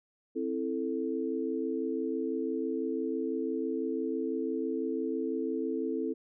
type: chord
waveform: sine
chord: A minor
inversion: first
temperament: just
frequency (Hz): 264 / 330 / 440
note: C4 / E4 / A4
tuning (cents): +16 / +2 / 0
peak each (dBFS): -34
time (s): 0.35-6.14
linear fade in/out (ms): 20
effects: none